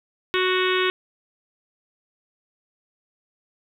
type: harmonic tone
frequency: 370 Hz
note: F#4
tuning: in tune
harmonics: 1 / 3 / 4 / 5 / 6 / 7 / 8 / 9 / 10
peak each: -22 / -27 / -28 / -29 / -30 / -30 / -31 / -32 / -32 dBFS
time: 0.34-0.9 s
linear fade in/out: 0 ms
effects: 9-bit